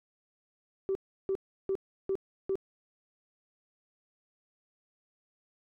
sine tone bursts, 385.9 Hz, G4, 27 cents flat, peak -26 dBFS, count 5, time 0.89-2.555 s, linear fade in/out 0 ms, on 61 ms, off 340 ms, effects tanh soft clip ceiling -23 dBFS

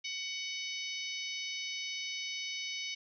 harmonic tone, 747 Hz, F#5, 16 cents sharp, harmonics 3 / 4 / 5 / 6 / 7 / 8, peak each -41 / -42 / -44 / -47 / -46 / -46 dBFS, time 0.04-2.95 s, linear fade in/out 10 ms, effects none

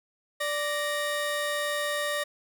30% pulse tone pair together, 586 / 1861.7 Hz, D5 / A#6, -4 / -3 cents, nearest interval octave + minor sixth, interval 2001 cents, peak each -27 / -28 dBFS, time 0.4-2.24 s, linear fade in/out 10 ms, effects none

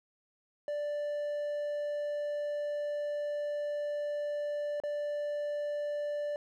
triangle tone with dropouts, 587.3 Hz, D5, in tune, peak -30 dBFS, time 0.68-6.36 s, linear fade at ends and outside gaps 1 ms, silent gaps 4.801-4.836 s, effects none

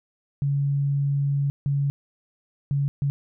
sine tone bursts at uneven times, 140.8 Hz, C#3, 27 cents sharp, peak -20 dBFS, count 4, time 0.42-1.5 / 1.66-1.9 / 2.71-2.88 / 3.02-3.1 s, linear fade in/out 0 ms, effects none

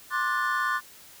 triangle chord, D dominant seventh, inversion third, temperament just, 1057.2 / 1174.7 / 1468.3 / 1762 Hz, C6 / D6 / F#6 / A6, +18 / 0 / -14 / +2 cents, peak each -28 dBFS, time 0.1-0.81 s, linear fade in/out 50 ms, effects white hiss -50 dBFS RMS until 1.2 s

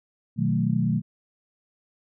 sine chord, B dominant seventh, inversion none, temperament equal, 123.47 / 155.56 / 185 / 220 Hz, B2 / D#3 / F#3 / A3, 0 / 0 / 0 / 0 cents, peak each -26 dBFS, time 0.36-1.02 s, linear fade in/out 50 ms, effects none

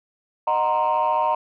sine chord, C half-diminished seventh, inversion first, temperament equal with one note detuned, 615.5 / 740 / 932.3 / 1046.5 Hz, Eb5 / Gb5 / Bb5 / C6, -19 / 0 / 0 / 0 cents, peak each -24 / -25 / -19 / -24 dBFS, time 0.47-1.35 s, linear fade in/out 5 ms, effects tanh soft clip ceiling -13 dBFS

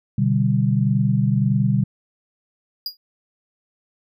sine chord, G major, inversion first, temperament equal with one note detuned, 125.12 / 146.83 / 196 Hz, B2 / D3 / G3, +23 / 0 / 0 cents, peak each -19 / -21 / -20 dBFS, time 0.18-1.84 s, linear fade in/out 5 ms
square tone with exponential decay, 4864 Hz, D#8, 40 cents flat, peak -21 dBFS, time 2.86-2.97 s, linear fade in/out 2 ms, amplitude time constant 23 ms
effects none

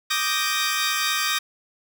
15% pulse chord, Eb major seventh, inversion third, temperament equal, 1174.7 / 1244.5 / 1568 / 1864.7 Hz, D6 / Eb6 / G6 / Bb6, 0 / 0 / 0 / 0 cents, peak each -21 dBFS, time 0.1-1.39 s, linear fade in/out 10 ms, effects none

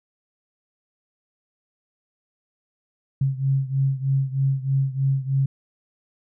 sine beating tone pair, 134.6 / 137.8 Hz, C3 / C#3, +49 / -10 cents, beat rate 3.2 Hz, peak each -21 / -24 dBFS, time 3.21-5.46 s, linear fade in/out 5 ms, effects none

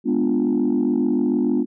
sine chord, G# diminished seventh, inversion none, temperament equal, 207.7 / 246.9 / 293.7 / 349.2 Hz, G#3 / B3 / D4 / F4, 0 / 0 / 0 / 0 cents, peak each -24 / -19 / -21 / -23 dBFS, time 0.04-1.66 s, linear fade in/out 50 ms, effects tanh soft clip ceiling -11 dBFS

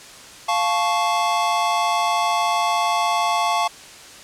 square chord, F augmented, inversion none, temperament equal with one note detuned, 698.5 / 871.9 / 1108.7 Hz, F5 / A5 / C#6, 0 / -16 / 0 cents, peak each -23 dBFS, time 0.48-3.68 s, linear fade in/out 10 ms, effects white hiss -41 dBFS RMS until 4.23 s + low-pass 8000 Hz 12 dB/octave

